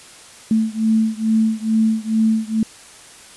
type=beating tone pair; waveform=sine; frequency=220 / 222.3 Hz; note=A3 / A3; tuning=0 / +18 cents; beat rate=2.3 Hz; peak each=-17 / -18 dBFS; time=0.51-2.63 s; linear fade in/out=2 ms; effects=white hiss -42 dBFS RMS until 3.36 s + resampled to 24000 Hz